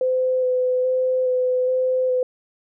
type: tone with vibrato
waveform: sine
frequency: 509 Hz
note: C5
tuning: 48 cents flat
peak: -17 dBFS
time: 0.01-2.23 s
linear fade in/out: 2 ms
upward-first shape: square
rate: 1.2 Hz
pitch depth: 12 cents each way
effects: none